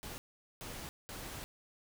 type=noise bursts at uneven times; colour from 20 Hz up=pink; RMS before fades=-45 dBFS; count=3; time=0.03-0.18 / 0.61-0.89 / 1.09-1.44 s; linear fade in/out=0 ms; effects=none